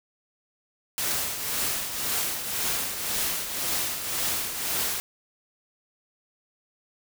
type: noise with tremolo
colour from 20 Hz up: white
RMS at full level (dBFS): -26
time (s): 0.98-5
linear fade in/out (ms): 0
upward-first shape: triangle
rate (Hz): 1.9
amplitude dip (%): 60
effects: none